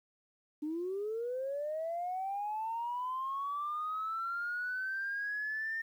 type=linear sweep; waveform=sine; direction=up; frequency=293.7 to 1818 Hz; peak=-33 dBFS; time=0.62-5.82 s; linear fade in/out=10 ms; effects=tanh soft clip ceiling -29 dBFS + 11-bit